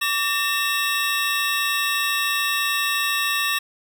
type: tone cluster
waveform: square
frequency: 1151 / 1812 / 2678 / 3360 / 3793 Hz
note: D6 / A#6 / E7 / G#7 / A#7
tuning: -35 / -50 / +27 / +19 / +29 cents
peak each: -28 / -26 / -26 / -34 / -28 dBFS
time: 0.01-3.59 s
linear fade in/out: 10 ms
effects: none